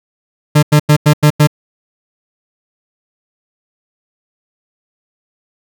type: tone bursts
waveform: 40% pulse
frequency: 149.4 Hz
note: D3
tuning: 30 cents sharp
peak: -4 dBFS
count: 6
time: 0.55-1.473 s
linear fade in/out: 10 ms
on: 78 ms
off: 91 ms
effects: none